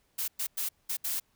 blue noise bursts at uneven times, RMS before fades -32 dBFS, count 5, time 0.18-0.28 / 0.39-0.47 / 0.57-0.69 / 0.89-0.97 / 1.04-1.2 s, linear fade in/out 10 ms, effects pink hiss -71 dBFS RMS until 1.35 s

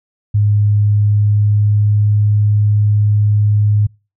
sine tone with pitch glide, 103.83 to 104.49 Hz, G#2 to G#2, 0 to +11 cents, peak -9 dBFS, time 0.34-3.87 s, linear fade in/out 10 ms, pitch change +11 cents, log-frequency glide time 0.86-2.15 s, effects noise-tail reverb RT60 0.3 s tail -26 dB re dry

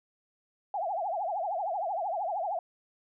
sine tone with vibrato, 740 Hz, F#5, in tune, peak -29 dBFS, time 0.74-2.59 s, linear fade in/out 2 ms, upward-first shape triangle, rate 13 Hz, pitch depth 270 cents each way, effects none

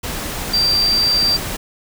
sine tone in noise, 4699 Hz, D8, in tune, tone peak -13 dBFS, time 0.53-1.37 s, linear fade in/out 10 ms, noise pink, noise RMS -25 dBFS, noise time 0.03-1.57 s, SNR +9 dB, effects none

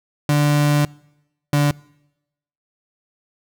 35% pulse tone pair in turn, 146.83 / 145.48 Hz, D3 / D3, 0 / -16 cents, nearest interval unison, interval 16 cents, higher first, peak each -12 dBFS, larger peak neither, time 0.29-0.85 / 1.53-1.71 s, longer first, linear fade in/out 2 ms, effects noise-tail reverb RT60 0.9 s tail -25 dB re dry

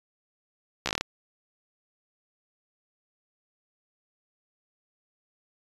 slowing click train, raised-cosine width 0.2 ms, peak -9 dBFS, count 8, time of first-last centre 0.86-1.01 s, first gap 14 ms, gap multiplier 1.14, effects resampled to 24000 Hz

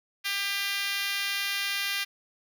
5% pulse tone with high-pass filter, 398.4 Hz, G4, 28 cents sharp, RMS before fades -30 dBFS, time 0.24-2.05 s, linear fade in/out 20 ms, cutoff 1900 Hz, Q 1.4, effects none

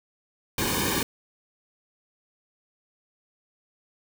pink noise with comb filter, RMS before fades -26 dBFS, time 0.58-1.03 s, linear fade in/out 2 ms, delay 1.5 ms, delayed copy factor -1, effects none

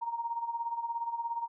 sine tone with tremolo, 932.3 Hz, A#5, in tune, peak -29 dBFS, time 0.01-1.48 s, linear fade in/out 20 ms, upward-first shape sine, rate 17 Hz, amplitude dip 70%, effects none

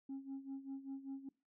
sine tone with tremolo, 271.5 Hz, C#4, 36 cents flat, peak -39 dBFS, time 0.09-1.29 s, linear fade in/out 5 ms, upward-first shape sine, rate 5.1 Hz, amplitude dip 80%, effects noise-tail reverb RT60 0.3 s tail -24 dB re dry + tanh soft clip ceiling -40 dBFS

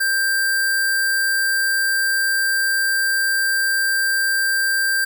sine tone with sample-and-hold, 1582 Hz, G6, 15 cents sharp, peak -16 dBFS, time 0-5.05 s, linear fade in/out 10 ms, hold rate 6300 Hz, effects none

